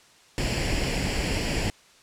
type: noise with comb filter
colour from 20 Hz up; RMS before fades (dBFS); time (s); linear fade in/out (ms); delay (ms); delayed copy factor
pink; -26; 0.38-1.7; 0; 0.4; +0.65
effects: white hiss -55 dBFS RMS until 2.02 s + low-pass 7000 Hz 12 dB/octave